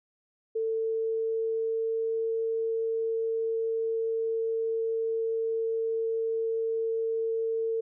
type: tone with pitch glide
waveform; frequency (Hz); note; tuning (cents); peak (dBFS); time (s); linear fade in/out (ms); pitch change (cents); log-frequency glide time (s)
sine; 446.8 to 451.2; A4 to A4; +27 to +44; -26; 0.55-7.81; 10; +17; 0.67-2.3
effects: none